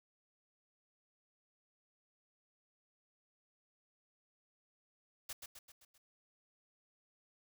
white noise with echo, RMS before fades -44 dBFS, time 5.29-5.33 s, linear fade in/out 5 ms, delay 130 ms, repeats 5, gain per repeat -5 dB, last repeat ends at 5.98 s, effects none

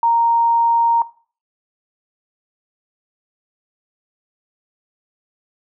sine tone, 930 Hz, A#5, 4 cents flat, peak -12 dBFS, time 0.03-1.02 s, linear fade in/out 2 ms, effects noise-tail reverb RT60 0.4 s tail -17 dB re dry

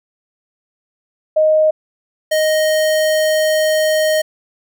sine / square tone pair in turn, 622.3 / 622.3 Hz, D#5 / D#5, 0 / 0 cents, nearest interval unison, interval 0 cents, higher neither, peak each -9 / -13 dBFS, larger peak first, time 1.36-1.71 / 2.31-4.22 s, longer second, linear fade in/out 10 ms, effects none

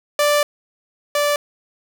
sawtooth tone pair in turn, 587.3 / 583.9 Hz, D5 / D5, 0 / -10 cents, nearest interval unison, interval 10 cents, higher first, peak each -10 / -12 dBFS, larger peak first, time 0.19-0.43 / 1.15-1.36 s, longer first, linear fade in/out 2 ms, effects none

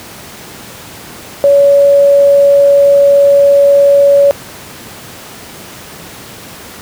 sine tone, 564 Hz, C#5, 30 cents sharp, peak -3 dBFS, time 1.44-4.31 s, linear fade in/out 0 ms, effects pink hiss -30 dBFS RMS until 6.81 s + high-pass 100 Hz 12 dB/octave

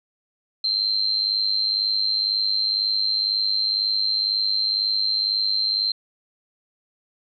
sine tone with amplitude modulation, 4133 Hz, C8, 22 cents flat, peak -16 dBFS, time 0.64-5.92 s, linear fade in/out 5 ms, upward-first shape sine, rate 102 Hz, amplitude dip 75%, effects none

